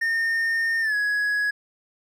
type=tone with pitch glide; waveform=triangle; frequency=1825 to 1673.5 Hz; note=A#6 to G#6; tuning=-37 to +13 cents; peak=-19 dBFS; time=0.01-1.51 s; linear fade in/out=10 ms; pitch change=-150 cents; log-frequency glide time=0.81-0.95 s; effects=none